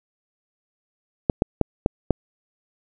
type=clicks; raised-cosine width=2 ms; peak=-3 dBFS; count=5; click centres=1.298 / 1.421 / 1.613 / 1.861 / 2.107 s; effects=none